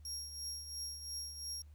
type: tone with tremolo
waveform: 30% pulse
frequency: 5588 Hz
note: F8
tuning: in tune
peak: -35 dBFS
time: 0.05-1.62 s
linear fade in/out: 2 ms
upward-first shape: triangle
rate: 2.9 Hz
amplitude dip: 65%
effects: added 75 Hz sine -53 dBFS peak until 1.74 s + pink hiss -75 dBFS RMS until 1.74 s